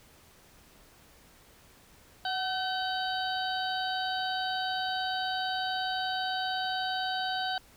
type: harmonic tone with a mistuned harmonic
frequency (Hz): 764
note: G5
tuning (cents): -45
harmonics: 1 / 2 / 4 / 5 / 6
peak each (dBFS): -32 / -35 / -38 / -39 / -40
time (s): 2.25-7.58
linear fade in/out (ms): 2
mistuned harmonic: 1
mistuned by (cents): -43
effects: pink hiss -58 dBFS RMS until 7.76 s